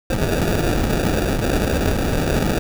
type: noise with sample-and-hold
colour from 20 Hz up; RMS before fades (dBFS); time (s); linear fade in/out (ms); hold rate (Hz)
pink; -19; 0.1-2.59; 2; 1050
effects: none